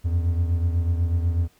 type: beating tone pair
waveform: triangle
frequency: 84 / 92.1 Hz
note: E2 / F#2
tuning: +33 / -7 cents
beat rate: 8.1 Hz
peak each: -18 / -26 dBFS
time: 0.04-1.48 s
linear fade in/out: 20 ms
effects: pink hiss -60 dBFS RMS until 1.59 s